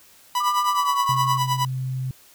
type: tone with tremolo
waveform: 45% pulse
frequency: 987.8 Hz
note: B5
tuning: in tune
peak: -18 dBFS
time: 0.35-1.65 s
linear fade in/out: 2 ms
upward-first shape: triangle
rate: 9.6 Hz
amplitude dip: 90%
type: tone with pitch glide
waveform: sine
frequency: 1194 to 1094.9 Hz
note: D6 to C#6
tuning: +28 to -22 cents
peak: -21 dBFS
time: 0.4-1.38 s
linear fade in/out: 10 ms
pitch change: -150 cents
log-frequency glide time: 0.67-1.05 s
type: tone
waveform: sine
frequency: 130 Hz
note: C3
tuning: 11 cents flat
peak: -24 dBFS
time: 1.09-2.11 s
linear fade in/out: 2 ms
effects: white hiss -52 dBFS RMS until 2.34 s